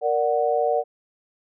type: chord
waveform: sine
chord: Bb augmented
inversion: none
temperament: equal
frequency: 466.2 / 587.3 / 740 Hz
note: Bb4 / D5 / F#5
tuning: 0 / 0 / 0 cents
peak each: -23 dBFS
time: 0.01-0.84 s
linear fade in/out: 50 ms
effects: none